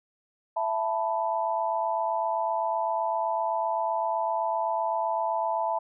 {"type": "chord", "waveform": "sine", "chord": "E suspended fourth", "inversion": "none", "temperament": "equal with one note detuned", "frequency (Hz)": [664.2, 880, 987.8], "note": ["E5", "A5", "B5"], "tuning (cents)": [13, 0, 0], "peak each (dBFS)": [-29, -28, -31], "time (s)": [0.56, 5.79], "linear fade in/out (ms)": 10, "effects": []}